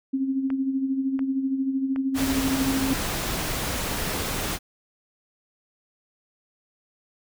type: tone with tremolo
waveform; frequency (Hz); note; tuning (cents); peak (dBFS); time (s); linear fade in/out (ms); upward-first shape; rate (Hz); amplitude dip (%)
sine; 267.7; C4; +40; -20; 0.13-2.94; 10; sine; 13; 55
type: clicks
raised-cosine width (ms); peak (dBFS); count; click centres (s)
0.5; -22; 3; 0.503 / 1.192 / 1.961
type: noise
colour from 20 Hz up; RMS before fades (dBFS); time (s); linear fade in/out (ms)
pink; -28; 2.14-4.59; 50
effects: none